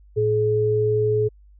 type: tone pair together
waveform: sine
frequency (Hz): 112.6 / 425.1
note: A2 / G#4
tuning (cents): +40 / +40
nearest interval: octave + major seventh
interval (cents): 2300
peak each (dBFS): -23 / -18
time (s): 0.16-1.29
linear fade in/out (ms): 20
effects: added 50 Hz sine -47 dBFS peak until 1.59 s